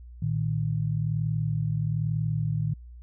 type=tone pair together; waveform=sine; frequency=113.38 / 154.5 Hz; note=A#2 / D#3; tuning=-48 / -12 cents; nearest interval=perfect fourth; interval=536 cents; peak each=-27 dBFS; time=0.22-2.74 s; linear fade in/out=5 ms; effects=added 60 Hz sine -42 dBFS peak until 3.02 s